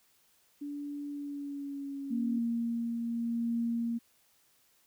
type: tone with pitch glide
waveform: sine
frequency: 288.5 to 273.9 Hz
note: D4 to C#4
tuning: -31 to -21 cents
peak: -36 dBFS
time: 0.61-2.39 s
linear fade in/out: 10 ms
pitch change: -90 cents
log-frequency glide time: 1.1-2.27 s
type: tone with tremolo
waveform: sine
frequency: 233.1 Hz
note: A#3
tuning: in tune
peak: -28 dBFS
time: 2.1-3.99 s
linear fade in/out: 20 ms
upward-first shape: triangle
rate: 0.84 Hz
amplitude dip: 35%
effects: white hiss -68 dBFS RMS until 4.86 s